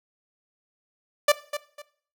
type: tone with echo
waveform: sawtooth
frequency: 587.3 Hz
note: D5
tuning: in tune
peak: -11 dBFS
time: 1.28-1.32 s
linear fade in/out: 5 ms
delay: 250 ms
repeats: 2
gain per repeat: -12 dB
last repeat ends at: 1.82 s
effects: noise-tail reverb RT60 0.5 s tail -17 dB re dry